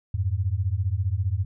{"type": "beating tone pair", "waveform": "sine", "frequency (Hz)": [87.7, 102.7], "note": ["F2", "G#2"], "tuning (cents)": [8, -19], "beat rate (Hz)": 15, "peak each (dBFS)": [-25, -25], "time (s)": [0.14, 1.45], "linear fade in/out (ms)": 5, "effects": []}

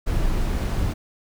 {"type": "noise", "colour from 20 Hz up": "brown", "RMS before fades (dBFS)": -22, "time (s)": [0.06, 0.94], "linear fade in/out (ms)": 20, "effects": []}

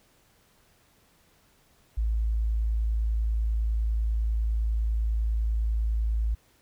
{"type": "tone", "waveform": "sine", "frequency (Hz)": 55, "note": "A1", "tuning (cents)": 0, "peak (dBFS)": -23, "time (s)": [1.97, 6.35], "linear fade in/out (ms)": 10, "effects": ["pink hiss -63 dBFS RMS until 6.61 s"]}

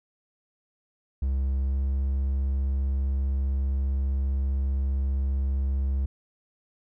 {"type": "tone with pitch glide", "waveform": "triangle", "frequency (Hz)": [66.9, 67.6], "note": ["C2", "C#2"], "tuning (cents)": [39, -43], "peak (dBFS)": -21, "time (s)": [1.22, 6.06], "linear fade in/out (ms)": 5, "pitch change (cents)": 18, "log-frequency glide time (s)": [1.67, 1.75], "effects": []}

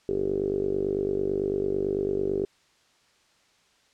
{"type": "tone with low-pass filter", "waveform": "5% pulse", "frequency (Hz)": 49, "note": "G1", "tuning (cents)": 0, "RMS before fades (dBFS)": -27, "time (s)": [0.09, 2.45], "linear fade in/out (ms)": 0, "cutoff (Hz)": 400, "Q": 9.3, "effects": ["white hiss -63 dBFS RMS until 3.93 s", "low-pass 6000 Hz 12 dB/octave"]}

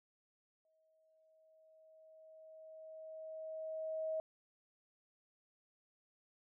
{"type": "tone with exponential growth", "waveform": "sine", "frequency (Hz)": 635, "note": "D#5", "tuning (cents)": 35, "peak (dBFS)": -35, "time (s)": [0.65, 4.2], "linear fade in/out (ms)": 1, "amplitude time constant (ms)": 770, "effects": []}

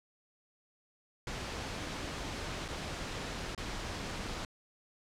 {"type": "noise with dropouts", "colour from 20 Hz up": "pink", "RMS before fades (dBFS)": -39, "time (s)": [1.27, 4.45], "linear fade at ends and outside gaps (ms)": 2, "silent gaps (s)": [[2.681, 2.685], [3.549, 3.577]], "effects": ["low-pass 6000 Hz 12 dB/octave"]}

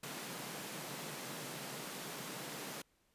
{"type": "high-pass noise", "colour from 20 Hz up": "pink", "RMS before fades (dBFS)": -45, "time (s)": [0.03, 2.82], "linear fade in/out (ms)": 5, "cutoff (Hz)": 130, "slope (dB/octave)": 96, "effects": ["pink hiss -75 dBFS RMS until 3.14 s", "resampled to 32000 Hz"]}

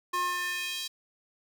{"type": "tone with high-pass filter sweep", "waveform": "square", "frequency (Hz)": 357, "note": "F4", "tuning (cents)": 38, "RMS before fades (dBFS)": -32, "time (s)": [0.13, 0.88], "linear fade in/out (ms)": 10, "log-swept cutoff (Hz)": [870, 4000], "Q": 2.4, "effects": []}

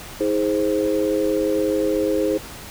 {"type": "chord", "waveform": "sine", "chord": "Ab major", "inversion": "second", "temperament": "equal with one note detuned", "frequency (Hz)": [318.6, 415.3, 523.3], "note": ["Eb4", "Ab4", "C5"], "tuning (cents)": [41, 0, 0], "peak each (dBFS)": -22, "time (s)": [0.2, 2.38], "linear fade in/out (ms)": 10, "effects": ["pink hiss -37 dBFS RMS until 2.7 s"]}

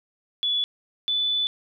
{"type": "tone pair in turn", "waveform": "sine", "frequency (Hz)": [3424, 3486], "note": ["A7", "A7"], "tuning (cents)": [-48, -17], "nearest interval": "unison", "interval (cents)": 31, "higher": "second", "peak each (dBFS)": -21, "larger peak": "neither", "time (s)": [[0.43, 0.64], [1.08, 1.47]], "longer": "second", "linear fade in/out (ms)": 0, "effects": []}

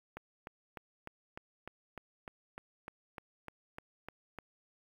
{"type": "click train", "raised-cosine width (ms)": 0.5, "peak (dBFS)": -28, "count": 15, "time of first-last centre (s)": [0.17, 4.387], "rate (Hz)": 3.32, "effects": ["9-bit"]}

